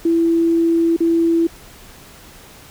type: tone with dropouts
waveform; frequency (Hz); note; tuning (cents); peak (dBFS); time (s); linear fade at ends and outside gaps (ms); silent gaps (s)
sine; 333; E4; +18; -12; 0.05-1.47; 5; 0.965-1.004
effects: pink hiss -42 dBFS RMS until 2.7 s